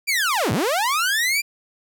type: linear two-way sweep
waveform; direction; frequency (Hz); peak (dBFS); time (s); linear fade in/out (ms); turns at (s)
sawtooth; down then up; 2410 to 89.7 to 2410; -15; 0.07-1.42; 20; 0.52
effects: none